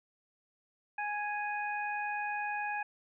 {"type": "harmonic tone", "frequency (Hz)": 830.6, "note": "G#5", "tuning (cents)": 0, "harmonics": [1, 2, 3], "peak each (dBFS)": [-35, -38, -40], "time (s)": [0.98, 2.83], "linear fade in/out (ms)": 5, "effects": []}